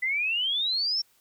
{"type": "exponential sweep", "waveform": "sine", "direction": "up", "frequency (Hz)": [1992, 5530], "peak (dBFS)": -24, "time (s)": [0.02, 1.02], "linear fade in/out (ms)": 10, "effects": ["white hiss -64 dBFS RMS until 1.2 s"]}